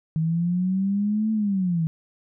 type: linear two-way sweep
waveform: sine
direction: up then down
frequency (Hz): 157.1 to 220.7 to 157.2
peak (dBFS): -20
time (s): 0.16-1.87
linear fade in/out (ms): 0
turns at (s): 1.32
effects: none